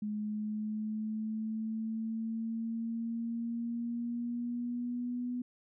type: exponential sweep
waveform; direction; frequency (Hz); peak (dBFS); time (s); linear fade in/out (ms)
sine; up; 210 to 246.9; -33; 0.02-5.42; 5
effects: none